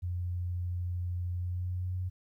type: tone with pitch glide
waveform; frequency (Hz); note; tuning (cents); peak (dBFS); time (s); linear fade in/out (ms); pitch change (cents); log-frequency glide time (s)
sine; 88.7 to 91.4; F2 to F#2; +27 to -21; -31; 0.02-2.1; 20; +52; 1.35-1.97
effects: 12-bit